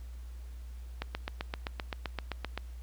click train, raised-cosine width 0.3 ms, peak -18 dBFS, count 13, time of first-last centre 1.02-2.576 s, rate 7.71 Hz, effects added 60 Hz sine -41 dBFS peak until 2.82 s + pink hiss -62 dBFS RMS until 2.82 s

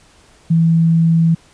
sine tone, 164.81 Hz, E3, in tune, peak -9 dBFS, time 0.5-1.35 s, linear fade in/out 10 ms, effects pink hiss -49 dBFS RMS until 1.53 s + resampled to 22050 Hz

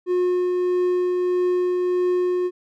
triangle tone with tremolo, 360 Hz, F#4, 47 cents flat, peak -15 dBFS, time 0.06-2.51 s, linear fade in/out 50 ms, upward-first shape triangle, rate 1.6 Hz, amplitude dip 25%, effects none

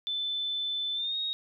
sine tone with pitch glide, 3520 to 3751 Hz, A7 to A#7, 0 to +10 cents, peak -29 dBFS, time 0.07-1.33 s, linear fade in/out 0 ms, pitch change +110 cents, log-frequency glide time 0.94-1.17 s, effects none

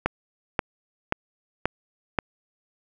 click train, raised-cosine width 0.5 ms, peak -6 dBFS, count 5, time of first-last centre 0.06-2.188 s, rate 1.88 Hz, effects none

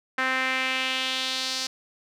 sawtooth tone with band-pass filter sweep, 260.4 Hz, C4, 8 cents flat, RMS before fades -27 dBFS, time 0.18-1.67 s, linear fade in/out 5 ms, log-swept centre 1700 to 5000 Hz, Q 2.4, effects none

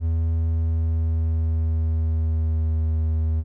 triangle tone with pitch glide, 81.7 to 79.47 Hz, E2 to D#2, -15 to +37 cents, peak -17 dBFS, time 0-3.44 s, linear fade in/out 50 ms, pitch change -48 cents, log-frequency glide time 0.22-2.78 s, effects none

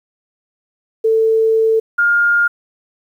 sine tone pair in turn, 445.1 / 1413.1 Hz, A4 / F6, +20 / +20 cents, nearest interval octave + minor sixth, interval 2000 cents, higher second, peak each -10 dBFS, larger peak neither, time 1.04-1.8 / 1.98-2.48 s, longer first, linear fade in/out 10 ms, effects 8-bit

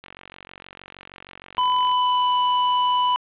click train, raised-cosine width 0.2 ms, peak -21 dBFS, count 88, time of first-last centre 0.04-1.915 s, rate 46.4 Hz
square tone with pitch glide, 1000 to 992.5 Hz, B5 to B5, +21 to +8 cents, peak -18 dBFS, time 1.58-3.16 s, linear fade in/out 0 ms, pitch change -13 cents, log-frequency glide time 1.76-2.37 s
effects resampled to 8000 Hz + 7-bit

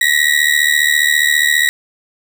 35% pulse ring-modulated tone, 1915 Hz, A#6, 46 cents sharp, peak -6 dBFS, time 0.01-1.69 s, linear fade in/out 0 ms, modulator 37.4 Hz, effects none

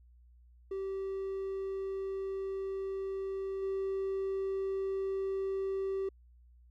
triangle tone with level steps, 387.1 Hz, G4, 22 cents flat, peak -32 / -29 dBFS, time 0.71-6.09 s, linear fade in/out 5 ms, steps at 3.62 s, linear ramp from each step 10 ms, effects tanh soft clip ceiling -25 dBFS + added 60 Hz sine -57 dBFS peak until 6.7 s

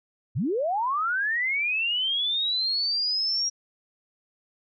sine linear sweep, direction up, 88.4 to 5670 Hz, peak -23 dBFS, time 0.35-3.5 s, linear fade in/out 20 ms, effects none

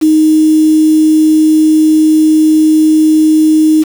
sine tone with quantisation, 311.6 Hz, D#4, 3 cents sharp, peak -4 dBFS, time 0.01-3.84 s, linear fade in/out 20 ms, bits 4, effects none

